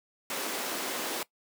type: high-pass noise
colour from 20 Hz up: pink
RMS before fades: -34 dBFS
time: 0.3-1.23 s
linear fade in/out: 2 ms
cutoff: 270 Hz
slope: 24 dB/octave
effects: noise-tail reverb RT60 0.1 s tail -20 dB re dry